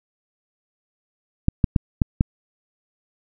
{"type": "clicks", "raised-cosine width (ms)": 5, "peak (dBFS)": -3, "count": 5, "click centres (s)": [1.484, 1.642, 1.762, 2.018, 2.209], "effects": []}